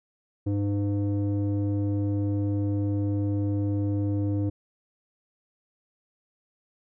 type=tone with low-pass filter; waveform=square; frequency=101.3 Hz; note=G#2; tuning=43 cents flat; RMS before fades=-26 dBFS; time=0.46-4.5 s; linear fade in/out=10 ms; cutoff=380 Hz; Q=3.3; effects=none